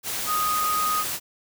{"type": "tone in noise", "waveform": "sine", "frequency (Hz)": 1244.5, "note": "D#6", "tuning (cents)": 0, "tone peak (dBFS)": -22, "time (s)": [0.26, 1.05], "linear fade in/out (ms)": 50, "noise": "white", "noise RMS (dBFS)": -29, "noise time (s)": [0.03, 1.2], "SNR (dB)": 4, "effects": []}